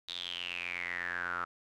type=tone with band-pass filter sweep; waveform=sawtooth; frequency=88 Hz; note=F2; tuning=14 cents sharp; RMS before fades=-38 dBFS; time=0.08-1.45 s; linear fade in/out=10 ms; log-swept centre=3800 to 1300 Hz; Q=9.5; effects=none